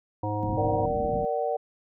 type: harmonic tone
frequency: 104.9 Hz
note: G#2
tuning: 18 cents sharp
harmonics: 1 / 3 / 5 / 7 / 9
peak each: -30 / -33 / -34 / -35 / -33 dBFS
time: 0.23-0.86 s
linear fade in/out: 5 ms
type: low-pass noise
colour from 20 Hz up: white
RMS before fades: -34 dBFS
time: 0.43-1.25 s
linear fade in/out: 0 ms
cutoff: 300 Hz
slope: 48 dB/octave
type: chord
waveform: sine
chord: Bb augmented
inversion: none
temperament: equal with one note detuned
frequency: 466.2 / 587.3 / 755.1 Hz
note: Bb4 / D5 / F#5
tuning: 0 / 0 / +35 cents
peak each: -29 dBFS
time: 0.57-1.57 s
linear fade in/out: 10 ms
effects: none